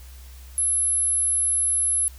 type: tone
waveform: sine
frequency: 11000 Hz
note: F9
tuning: 27 cents flat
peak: -19 dBFS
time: 0.58-2.08 s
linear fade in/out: 0 ms
effects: added 64 Hz sine -40 dBFS peak until 2.18 s + white hiss -51 dBFS RMS until 2.18 s